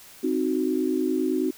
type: chord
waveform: sine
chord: C diminished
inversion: none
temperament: equal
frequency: 261.6 / 311.1 / 370 Hz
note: C4 / Eb4 / Gb4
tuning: 0 / 0 / 0 cents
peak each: -26 / -26 / -26 dBFS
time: 0.23-1.51 s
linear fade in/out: 10 ms
effects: white hiss -48 dBFS RMS until 1.57 s